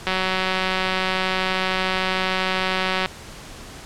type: click train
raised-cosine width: 0.3 ms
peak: -6 dBFS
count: 560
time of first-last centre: 0.07-3.059 s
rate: 187 Hz
effects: pink hiss -39 dBFS RMS until 3.85 s + low-pass 9000 Hz 12 dB/octave